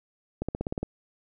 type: accelerating click train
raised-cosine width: 2 ms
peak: -16 dBFS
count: 8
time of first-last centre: 0.42-0.83 s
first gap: 66 ms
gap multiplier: 0.96
effects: none